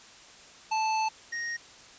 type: tone pair in turn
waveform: square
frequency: 877 / 1868.5 Hz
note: A5 / A#6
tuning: -6 / +4 cents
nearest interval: octave + minor second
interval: 1310 cents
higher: second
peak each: -26 / -32 dBFS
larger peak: first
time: 0.71-1.09 / 1.32-1.57 s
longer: first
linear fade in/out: 10 ms
effects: white hiss -51 dBFS RMS until 1.98 s + resampled to 16000 Hz